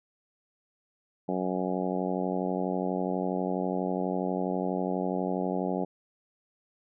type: harmonic tone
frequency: 92.2 Hz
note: F#2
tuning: 6 cents flat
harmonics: 2 / 3 / 4 / 5 / 6 / 7 / 8 / 9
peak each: -32 / -34 / -35 / -36 / -37 / -37 / -38 / -39 dBFS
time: 1.28-5.85 s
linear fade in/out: 10 ms
effects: none